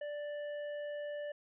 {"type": "tone with tanh clipping", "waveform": "sine", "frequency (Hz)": 587.3, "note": "D5", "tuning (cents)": 0, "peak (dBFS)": -40, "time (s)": [0.01, 1.32], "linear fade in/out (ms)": 5, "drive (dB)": 11, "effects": ["resampled to 8000 Hz"]}